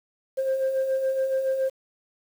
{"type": "beating tone pair", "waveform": "sine", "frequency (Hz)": [524, 531.1], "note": ["C5", "C5"], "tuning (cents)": [2, 26], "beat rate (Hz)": 7.1, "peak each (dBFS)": [-30, -21], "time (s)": [0.37, 1.7], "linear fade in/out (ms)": 20, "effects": ["tanh soft clip ceiling -19 dBFS", "8-bit"]}